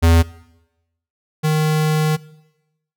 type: tone pair in turn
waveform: square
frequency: 83.2 / 154.72 Hz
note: E2 / D#3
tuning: +17 / -9 cents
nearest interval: major seventh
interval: 1074 cents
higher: second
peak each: -10 / -15 dBFS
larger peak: first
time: 0.02-0.23 / 1.43-2.17 s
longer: second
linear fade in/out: 20 ms
effects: noise-tail reverb RT60 0.9 s tail -20 dB re dry